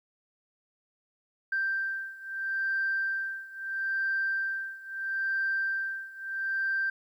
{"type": "beating tone pair", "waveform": "sine", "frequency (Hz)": [1570, 1570.76], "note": ["G6", "G6"], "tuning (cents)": [2, 3], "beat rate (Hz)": 0.76, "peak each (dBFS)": [-30, -32], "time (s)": [1.52, 6.9], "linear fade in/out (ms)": 5, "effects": ["tanh soft clip ceiling -21 dBFS", "11-bit"]}